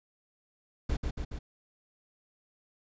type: noise with echo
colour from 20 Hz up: brown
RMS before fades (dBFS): -29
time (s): 0.89-0.97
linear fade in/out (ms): 10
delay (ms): 140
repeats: 3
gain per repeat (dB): -3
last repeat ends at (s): 1.39
effects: resampled to 16000 Hz